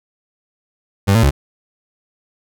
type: tone with pitch steps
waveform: 30% pulse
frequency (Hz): 98.9 / 113.4 / 70.2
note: G2 / A#2 / C#2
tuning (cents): +16 / -47 / +22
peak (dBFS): -7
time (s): 1.07-1.31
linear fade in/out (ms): 20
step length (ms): 80
effects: none